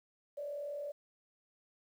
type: tone with frequency modulation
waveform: sine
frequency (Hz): 580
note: D5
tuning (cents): -22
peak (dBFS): -38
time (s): 0.37-0.92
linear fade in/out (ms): 10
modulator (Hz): 40.7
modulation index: 0.56
effects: 11-bit